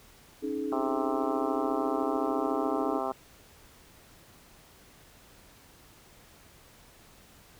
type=chord; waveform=sine; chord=C# suspended second; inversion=none; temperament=equal with one note detuned; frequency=277.2 / 311.1 / 424.8 Hz; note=C#4 / D#4 / G#4; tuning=0 / 0 / +39 cents; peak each=-34 dBFS; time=0.42-3 s; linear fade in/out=20 ms
type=harmonic tone; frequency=131.7 Hz; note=C3; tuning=12 cents sharp; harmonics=2 / 3 / 4 / 5 / 6 / 7 / 8 / 9 / 10; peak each=-39 / -37 / -40 / -35 / -35 / -41 / -38 / -40 / -41 dBFS; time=0.72-3.12 s; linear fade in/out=2 ms
effects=pink hiss -56 dBFS RMS until 7.59 s